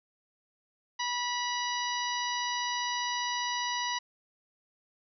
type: harmonic tone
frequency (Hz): 975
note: B5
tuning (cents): -23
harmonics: 1 / 2 / 3 / 4 / 5 / 6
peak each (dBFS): -33 / -36 / -38 / -39 / -40 / -41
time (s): 0.99-3.99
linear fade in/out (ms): 10
effects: none